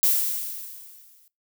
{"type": "noise with exponential decay", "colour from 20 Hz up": "violet", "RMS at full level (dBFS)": -18, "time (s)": [0.03, 1.28], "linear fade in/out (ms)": 0, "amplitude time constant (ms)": 270, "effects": ["noise-tail reverb RT60 0.2 s tail -20 dB re dry"]}